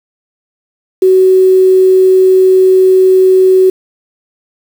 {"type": "tone with quantisation", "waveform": "sine", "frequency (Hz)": 375.1, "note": "F#4", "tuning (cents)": 24, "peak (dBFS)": -3, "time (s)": [1.02, 3.7], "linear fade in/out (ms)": 5, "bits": 5, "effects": []}